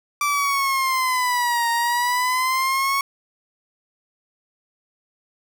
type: exponential two-way sweep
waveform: 30% pulse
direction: down then up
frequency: 1171 to 930 to 1110 Hz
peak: -16 dBFS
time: 0.21-3.01 s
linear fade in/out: 2 ms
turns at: 1.7 s
effects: none